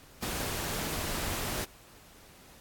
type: noise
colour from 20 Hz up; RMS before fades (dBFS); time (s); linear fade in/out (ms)
pink; -34; 0.22-1.65; 10
effects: pink hiss -55 dBFS RMS until 2.6 s + AAC 64 kbps